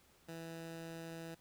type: tone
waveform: 15% pulse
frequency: 164.81 Hz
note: E3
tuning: in tune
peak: -39 dBFS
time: 0.28-1.35 s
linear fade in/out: 10 ms
effects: pink hiss -68 dBFS RMS until 1.4 s